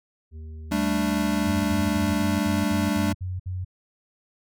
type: harmonic tone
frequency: 78.6 Hz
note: D#2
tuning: 18 cents sharp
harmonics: 1 / 3 / 5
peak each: -35 / -50 / -54 dBFS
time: 0.31-2.26 s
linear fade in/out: 50 ms
type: chord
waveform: square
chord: G suspended second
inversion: none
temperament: equal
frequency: 196 / 220 / 293.7 Hz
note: G3 / A3 / D4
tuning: 0 / 0 / 0 cents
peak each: -27 dBFS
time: 0.71-3.13 s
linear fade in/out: 10 ms
type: tone bursts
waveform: sine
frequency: 91.8 Hz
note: F#2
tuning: 13 cents flat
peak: -27 dBFS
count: 9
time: 1.45-3.648 s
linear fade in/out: 10 ms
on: 190 ms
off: 61 ms
effects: none